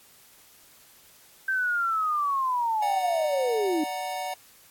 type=linear sweep; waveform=sine; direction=down; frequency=1568 to 293.7 Hz; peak=-23 dBFS; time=1.48-3.84 s; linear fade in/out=5 ms
type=chord; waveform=square; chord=D augmented; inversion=none; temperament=equal; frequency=587.3 / 740 / 932.3 Hz; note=D5 / F#5 / A#5; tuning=0 / 0 / 0 cents; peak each=-38 / -32 / -38 dBFS; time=2.82-4.34 s; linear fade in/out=5 ms
effects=white hiss -55 dBFS RMS until 4.7 s + AAC 64 kbps